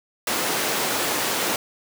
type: high-pass noise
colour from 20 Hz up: pink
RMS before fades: -24 dBFS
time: 0.27-1.56 s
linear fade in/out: 2 ms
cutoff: 310 Hz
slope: 12 dB/octave
effects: none